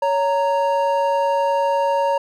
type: tone pair together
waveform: triangle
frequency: 559 / 927.7 Hz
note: C#5 / A#5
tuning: +14 / -9 cents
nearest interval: major sixth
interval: 877 cents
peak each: -17 dBFS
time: 0.02-2.18 s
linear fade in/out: 5 ms
effects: none